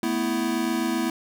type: chord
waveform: square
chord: A suspended second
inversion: none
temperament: equal with one note detuned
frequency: 220 / 247.8 / 329.6 Hz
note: A3 / B3 / E4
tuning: 0 / +6 / 0 cents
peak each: -30 / -28 / -27 dBFS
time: 0.03-1.1 s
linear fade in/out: 2 ms
effects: none